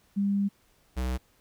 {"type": "tone pair in turn", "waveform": ["sine", "square"], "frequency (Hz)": [200, 63.29], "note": ["G3", "B1"], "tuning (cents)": [35, 43], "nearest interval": "octave + minor sixth", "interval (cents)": 1992, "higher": "first", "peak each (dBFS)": [-23, -28], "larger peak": "first", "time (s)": [[0.16, 0.49], [0.96, 1.18]], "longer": "first", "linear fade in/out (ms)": 20, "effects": ["pink hiss -65 dBFS RMS until 1.4 s"]}